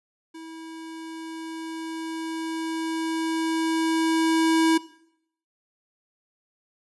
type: tone with level ramp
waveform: square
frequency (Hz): 324.2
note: E4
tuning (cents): -29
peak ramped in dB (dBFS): -39 to -17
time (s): 0.34-4.78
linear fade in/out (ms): 10
effects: noise-tail reverb RT60 0.7 s tail -19 dB re dry + resampled to 24000 Hz